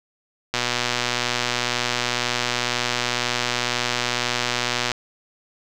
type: click train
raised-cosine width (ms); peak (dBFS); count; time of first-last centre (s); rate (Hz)
0.2; -4; 535; 0.54-4.917; 122
effects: none